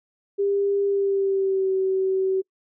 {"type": "tone with pitch glide", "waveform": "sine", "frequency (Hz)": [399.9, 380.5], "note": ["G4", "F#4"], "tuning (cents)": [35, 48], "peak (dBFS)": -19, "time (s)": [0.38, 2.42], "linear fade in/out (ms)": 20, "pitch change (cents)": -87, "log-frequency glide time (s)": [0.86, 1.72], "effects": ["noise-tail reverb RT60 0.1 s tail -26 dB re dry"]}